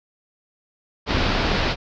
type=low-pass noise; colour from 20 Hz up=pink; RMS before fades=-21 dBFS; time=1.06-1.76 s; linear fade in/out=50 ms; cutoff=5000 Hz; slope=48 dB/octave; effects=none